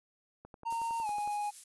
click train, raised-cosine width 1 ms, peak -35 dBFS, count 10, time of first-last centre 0.45-1.276 s, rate 10.9 Hz
triangle tone with pitch glide, 920 to 829.2 Hz, A#5 to G#5, -23 to -3 cents, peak -30 dBFS, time 0.65-1.51 s, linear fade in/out 20 ms, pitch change -180 cents, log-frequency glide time 1.01-1.08 s
violet noise with tremolo, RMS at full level -43 dBFS, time 0.7-1.64 s, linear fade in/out 5 ms, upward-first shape sine, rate 8.3 Hz, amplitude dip 40%
effects resampled to 24000 Hz

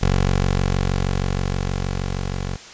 15% pulse tone with level ramp, 46.35 Hz, F#1, 4 cents sharp, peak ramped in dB -9 to -18 dBFS, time 0.01-2.57 s, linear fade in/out 20 ms, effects white hiss -40 dBFS RMS until 2.73 s + resampled to 16000 Hz

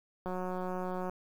click train, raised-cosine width 1 ms, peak -24 dBFS, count 154, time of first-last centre 0.26-1.096 s, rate 183 Hz, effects 9-bit

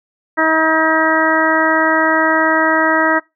harmonic tone, 318.6 Hz, D#4, 41 cents sharp, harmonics 1 / 2 / 3 / 4 / 5 / 6, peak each -18 / -18 / -18 / -18 / -18 / -18 dBFS, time 0.37-3.2 s, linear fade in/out 20 ms, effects noise-tail reverb RT60 0.2 s tail -23 dB re dry

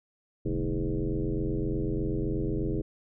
sine tone with frequency modulation, 143.8 Hz, D3, 36 cents flat, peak -26 dBFS, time 0.45-2.82 s, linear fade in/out 10 ms, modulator 88.1 Hz, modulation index 3.3, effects none

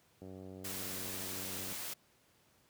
click train, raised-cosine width 2 ms, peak -36 dBFS, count 143, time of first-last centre 0.22-1.726 s, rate 94.3 Hz
white noise, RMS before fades -42 dBFS, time 0.64-1.94 s, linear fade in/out 10 ms
effects pink hiss -69 dBFS RMS until 2.69 s + high-pass 80 Hz 12 dB/octave

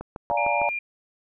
click train, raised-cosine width 1 ms, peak -20 dBFS, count 5, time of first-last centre 0.01-0.616 s, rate 6.6 Hz
sine chord, Bb dominant seventh, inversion first, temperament just, 582.7 / 699.2 / 839.1 / 932.3 Hz, D5 / F5 / Ab5 / Bb5, -14 / +2 / +18 / 0 cents, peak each -27 dBFS, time 0.3-0.69 s, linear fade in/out 0 ms
sine tone, 2400 Hz, D7, 37 cents sharp, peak -26 dBFS, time 0.37-0.79 s, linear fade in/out 5 ms
effects none

